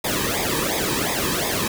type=noise with flanger; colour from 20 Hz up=pink; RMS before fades=-23 dBFS; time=0.04-1.68 s; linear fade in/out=5 ms; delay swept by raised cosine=0.68 to 1.45 ms; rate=2.8 Hz; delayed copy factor=-0.85; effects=none